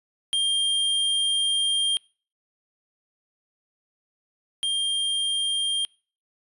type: tone pair in turn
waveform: square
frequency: 3200 / 3200 Hz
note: G7 / G7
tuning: +35 / +35 cents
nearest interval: unison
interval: 0 cents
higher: neither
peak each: -21 / -23 dBFS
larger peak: first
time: 0.33-1.97 / 4.63-5.85 s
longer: first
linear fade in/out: 0 ms
effects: noise-tail reverb RT60 0.4 s tail -25 dB re dry + resampled to 32000 Hz